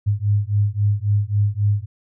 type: beating tone pair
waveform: sine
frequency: 101.2 / 104.9 Hz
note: G#2 / G#2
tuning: -44 / +18 cents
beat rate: 3.7 Hz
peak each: -19 dBFS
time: 0.06-1.86 s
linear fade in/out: 20 ms
effects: none